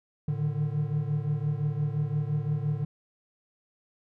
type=tone cluster; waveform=triangle; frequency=111.1 / 147.2 / 153 Hz; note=A2 / D3 / D#3; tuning=+17 / +4 / -29 cents; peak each=-32 / -26 / -30 dBFS; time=0.28-2.85 s; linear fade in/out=5 ms; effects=none